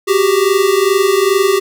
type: tone pair together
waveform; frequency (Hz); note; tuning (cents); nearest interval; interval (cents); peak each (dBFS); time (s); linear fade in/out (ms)
square; 376.9 / 399.3; F#4 / G4; +32 / +32; minor second; 100; -14 / -13; 0.07-1.6; 20
effects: none